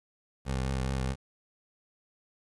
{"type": "tone with vibrato", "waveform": "20% pulse", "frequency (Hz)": 65.7, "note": "C2", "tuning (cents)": 8, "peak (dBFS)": -24, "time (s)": [0.45, 1.16], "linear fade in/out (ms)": 50, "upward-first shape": "triangle", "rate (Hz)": 4.8, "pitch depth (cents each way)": 45, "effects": ["resampled to 24000 Hz", "10-bit"]}